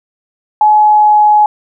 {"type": "tone with pitch glide", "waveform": "sine", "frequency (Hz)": [849, 842.6], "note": ["G#5", "G#5"], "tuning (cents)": [38, 25], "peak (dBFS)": -4, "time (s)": [0.61, 1.46], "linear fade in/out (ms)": 2, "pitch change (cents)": -13, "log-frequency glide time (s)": [0.72, 1.22], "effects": []}